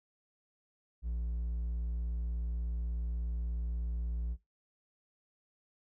sine tone with hard clipping, 58.27 Hz, A#1, in tune, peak -34 dBFS, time 1.02-4.37 s, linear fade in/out 50 ms, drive 3 dB, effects noise-tail reverb RT60 0.2 s tail -19 dB re dry

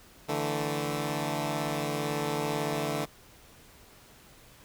10% pulse chord, D suspended second, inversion none, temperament equal, 146.83 / 164.81 / 220 Hz, D3 / E3 / A3, 0 / 0 / 0 cents, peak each -23 / -27 / -28 dBFS, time 0.28-3.06 s, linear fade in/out 20 ms, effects pink hiss -55 dBFS RMS until 4.64 s

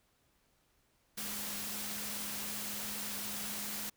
sine tone in noise, 207.7 Hz, G#3, in tune, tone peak -49 dBFS, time 1.17-3.9 s, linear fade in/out 10 ms, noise white, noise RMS -40 dBFS, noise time 1.17-3.9 s, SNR -12 dB, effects pink hiss -73 dBFS RMS until 3.96 s

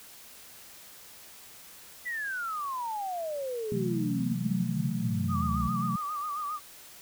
sine exponential sweep, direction down, 2000 to 64.7 Hz, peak -31 dBFS, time 2.05-5.69 s, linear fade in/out 20 ms
sine chord, F# half-diminished seventh, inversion second, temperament equal with one note detuned, 128.64 / 164.81 / 185 / 220 Hz, C3 / E3 / F#3 / A3, -29 / 0 / 0 / 0 cents, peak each -34 / -35 / -33 / -33 dBFS, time 3.72-5.96 s, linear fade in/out 2 ms
sine tone with vibrato, 1193 Hz, D6, 27 cents sharp, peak -31 dBFS, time 5.28-6.6 s, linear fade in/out 50 ms, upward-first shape sine, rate 7.4 Hz, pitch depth 77 cents each way
effects white hiss -50 dBFS RMS until 7.01 s

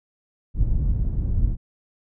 pink low-pass noise, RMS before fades -21 dBFS, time 0.54-1.57 s, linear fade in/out 50 ms, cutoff 100 Hz, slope 12 dB/octave, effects none

